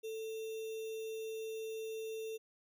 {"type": "tone with sample-and-hold", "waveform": "sine", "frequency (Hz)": 442.9, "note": "A4", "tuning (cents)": 11, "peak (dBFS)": -39, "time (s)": [0.03, 2.38], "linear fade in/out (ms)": 20, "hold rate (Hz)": 3150, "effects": []}